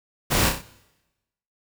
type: noise with echo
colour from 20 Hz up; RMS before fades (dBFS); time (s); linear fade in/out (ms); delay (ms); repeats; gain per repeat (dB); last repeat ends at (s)
pink; -21; 0.3-0.5; 20; 31; 4; -5; 0.624
effects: noise-tail reverb RT60 1.0 s tail -20 dB re dry